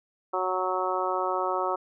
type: harmonic tone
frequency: 185 Hz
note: F#3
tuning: in tune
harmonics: 2 / 3 / 4 / 5 / 6 / 7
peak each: -32 / -32 / -32 / -32 / -32 / -32 dBFS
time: 0.33-1.76 s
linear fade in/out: 10 ms
effects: none